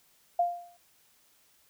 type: tone with exponential decay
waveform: sine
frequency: 698.5 Hz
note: F5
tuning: in tune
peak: -20 dBFS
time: 0.39-0.77 s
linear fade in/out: 5 ms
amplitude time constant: 82 ms
effects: white hiss -65 dBFS RMS until 1.69 s